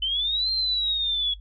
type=linear two-way sweep; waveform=sine; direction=up then down; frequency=3019 to 4186 to 3352 Hz; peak=-22 dBFS; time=0.02-1.34 s; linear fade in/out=5 ms; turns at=0.51 s; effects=noise-tail reverb RT60 0.1 s tail -17 dB re dry + added 50 Hz sine -40 dBFS peak until 1.4 s